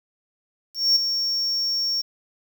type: tone with ADSR envelope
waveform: triangle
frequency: 5500 Hz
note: F8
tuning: 27 cents flat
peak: -12 dBFS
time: 0.74-2.02 s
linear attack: 220 ms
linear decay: 10 ms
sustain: -8 dB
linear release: 14 ms
effects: 7-bit